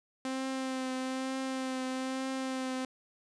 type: tone with vibrato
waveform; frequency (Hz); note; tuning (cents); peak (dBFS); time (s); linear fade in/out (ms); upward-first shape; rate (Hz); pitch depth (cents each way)
sawtooth; 261.6; C4; 0; -29; 0.25-2.85; 2; triangle; 1.1; 22
effects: resampled to 22050 Hz + 11-bit